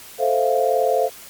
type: chord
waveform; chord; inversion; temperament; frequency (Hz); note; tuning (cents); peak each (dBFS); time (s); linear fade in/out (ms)
sine; F major seventh; first; equal; 440 / 523.3 / 659.3 / 698.5; A4 / C5 / E5 / F5; 0 / 0 / 0 / 0; -22 / -20 / -24 / -21; 0.18-1.1; 50
effects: white hiss -41 dBFS RMS until 1.29 s + Opus 48 kbps